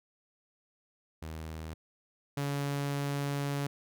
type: tone pair in turn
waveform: sawtooth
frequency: 79.4 / 141.77 Hz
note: D#2 / C#3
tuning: +36 / +39 cents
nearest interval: minor seventh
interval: 1003 cents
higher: second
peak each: -35 / -27 dBFS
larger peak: second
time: 1.22-1.74 / 2.37-3.67 s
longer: second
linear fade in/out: 5 ms
effects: none